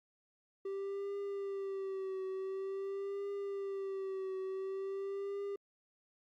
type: tone with vibrato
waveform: triangle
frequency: 389.9 Hz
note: G4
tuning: 9 cents flat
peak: -35 dBFS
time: 0.65-5.56 s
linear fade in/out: 5 ms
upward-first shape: triangle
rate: 0.47 Hz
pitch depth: 52 cents each way
effects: Opus 48 kbps